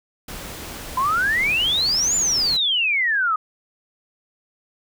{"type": "noise", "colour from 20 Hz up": "pink", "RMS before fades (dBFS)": -34, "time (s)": [0.28, 2.57], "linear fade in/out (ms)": 5}
{"type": "exponential two-way sweep", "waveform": "sine", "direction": "up then down", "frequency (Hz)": [999, 7200, 1230], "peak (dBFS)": -17, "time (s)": [0.97, 3.36], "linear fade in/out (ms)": 5, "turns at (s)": 2.16}
{"effects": []}